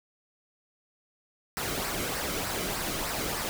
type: noise with flanger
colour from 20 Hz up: pink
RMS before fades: -32 dBFS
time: 1.57-3.49 s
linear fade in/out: 0 ms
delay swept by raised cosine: 0.29 to 1.17 ms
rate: 3.3 Hz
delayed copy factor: -0.5
effects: none